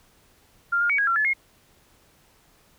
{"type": "tone with pitch steps", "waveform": "sine", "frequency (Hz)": [1395, 1414, 2255, 1646, 1364, 1722, 2148], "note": ["F6", "F6", "C#7", "G#6", "F6", "A6", "C7"], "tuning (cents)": [-2, 21, 29, -16, -41, -38, 45], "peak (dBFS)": -19, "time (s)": [0.72, 1.336], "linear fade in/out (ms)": 10, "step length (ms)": 88, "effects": ["pink hiss -59 dBFS RMS until 2.78 s"]}